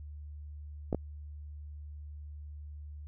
clicks, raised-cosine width 2 ms, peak -17 dBFS, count 2, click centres 0.928 / 0.947 s, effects added 74 Hz sine -42 dBFS peak until 3.07 s

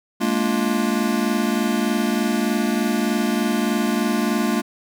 square chord, Bb dominant seventh, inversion third, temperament just, 209.8 / 233.1 / 291.4 / 349.6 Hz, Ab3 / Bb3 / D4 / F4, +18 / 0 / -13 / +2 cents, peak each -24 / -23 / -27 / -27 dBFS, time 0.2-4.62 s, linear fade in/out 20 ms, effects none

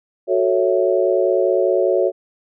sine chord, F# minor seventh, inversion none, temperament equal, 370 / 440 / 554.4 / 659.3 Hz, F#4 / A4 / C#5 / E5, 0 / 0 / 0 / 0 cents, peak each -18 / -21 / -18 / -22 dBFS, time 0.27-2.12 s, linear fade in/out 50 ms, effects none

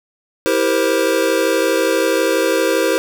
square chord, C dominant seventh, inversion first, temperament just, 327 / 392.4 / 470.9 / 523.3 Hz, E4 / G4 / Bb4 / C5, -14 / +2 / +18 / 0 cents, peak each -21 / -21 / -20 / -19 dBFS, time 0.46-2.98 s, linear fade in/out 0 ms, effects none

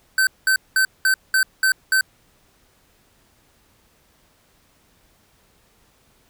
square tone bursts, 1539 Hz, G6, 32 cents flat, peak -15 dBFS, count 7, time 0.18-2.01 s, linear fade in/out 2 ms, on 90 ms, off 200 ms, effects pink hiss -59 dBFS RMS until 6.29 s

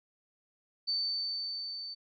sine tone with level ramp, 4546 Hz, C#8, 43 cents sharp, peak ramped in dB -28 to -39 dBFS, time 0.87-1.95 s, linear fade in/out 20 ms, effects none

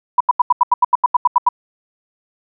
sine tone bursts, 983 Hz, B5, 8 cents flat, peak -7 dBFS, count 13, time 0.18-1.489 s, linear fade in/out 5 ms, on 25 ms, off 82 ms, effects none

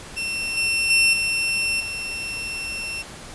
sawtooth tone with level steps, 2700 Hz, E7, 41 cents sharp, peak -21 / -16 / -11 / -17 / -24 dBFS, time 0.16-3.03 s, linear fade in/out 20 ms, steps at 0.57 / 0.9 / 1.13 / 1.8 s, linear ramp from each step 5 ms, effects pink hiss -39 dBFS RMS until 3.34 s + resampled to 24000 Hz

